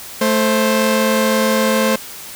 sawtooth tone pair together, 219.1 / 526 Hz, A3 / C5, -7 / +9 cents, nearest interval octave + minor third, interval 1516 cents, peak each -12 dBFS, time 0.21-1.96 s, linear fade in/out 5 ms, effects white hiss -33 dBFS RMS until 2.35 s

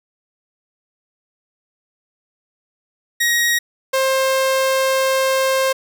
sawtooth tone pair in turn, 1889 / 530.1 Hz, A#6 / C5, +22 / +23 cents, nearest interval octave + minor seventh, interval 2199 cents, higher first, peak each -11 / -11 dBFS, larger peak neither, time 3.2-3.59 / 3.93-5.73 s, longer second, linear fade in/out 10 ms, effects none

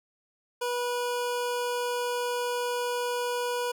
25% pulse tone, 487.5 Hz, B4, 23 cents flat, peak -24 dBFS, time 0.61-3.72 s, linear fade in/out 10 ms, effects none

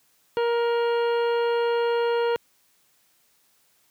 harmonic tone with a mistuned harmonic, 470.4 Hz, A#4, 16 cents sharp, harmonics 1 / 2 / 3 / 4 / 5 / 6 / 7 / 9, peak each -21 / -29 / -34 / -41 / -44 / -39 / -45 / -47 dBFS, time 0.37-2.36 s, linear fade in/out 0 ms, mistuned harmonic 5, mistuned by -15 cents, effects white hiss -64 dBFS RMS until 3.9 s + high-pass 80 Hz 12 dB/octave

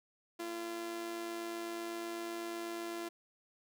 sawtooth tone with amplitude modulation, 341.6 Hz, F4, 38 cents flat, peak -33 dBFS, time 0.39-3.09 s, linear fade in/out 10 ms, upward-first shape sine, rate 108 Hz, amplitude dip 45%, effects none

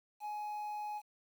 triangle tone with quantisation, 839 Hz, G#5, 17 cents sharp, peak -36 dBFS, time 0.2-1.02 s, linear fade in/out 50 ms, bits 10, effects none

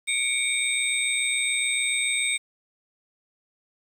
sine tone cluster, 2208 / 2335 / 3695 / 8220 Hz, C#7 / D7 / A#7 / C9, -7 / -11 / -16 / -32 cents, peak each -28 dBFS, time 0.07-2.38 s, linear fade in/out 20 ms, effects 8-bit

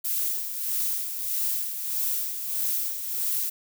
violet noise with tremolo, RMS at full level -26 dBFS, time 0.04-3.5 s, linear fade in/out 10 ms, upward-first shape sine, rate 1.6 Hz, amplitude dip 55%, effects none

